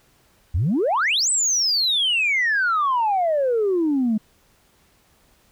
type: exponential two-way sweep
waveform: sine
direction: up then down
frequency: 72.4 to 8200 to 208.5 Hz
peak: -16 dBFS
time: 0.54-4.18 s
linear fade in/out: 10 ms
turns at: 1.3 s
effects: tanh soft clip ceiling -14 dBFS + pink hiss -59 dBFS RMS until 5.51 s